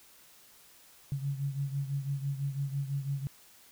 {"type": "beating tone pair", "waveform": "sine", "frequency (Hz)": [137.9, 143.9], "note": ["C#3", "D3"], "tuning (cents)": [-9, -35], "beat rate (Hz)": 6, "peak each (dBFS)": [-32, -37], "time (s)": [1.12, 3.27], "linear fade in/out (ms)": 0, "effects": ["white hiss -58 dBFS RMS until 3.71 s"]}